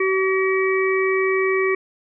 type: harmonic tone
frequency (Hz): 381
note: G4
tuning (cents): -49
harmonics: 1 / 3 / 5 / 6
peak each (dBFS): -18 / -27 / -26 / -25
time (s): 0-1.75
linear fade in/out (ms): 5
effects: none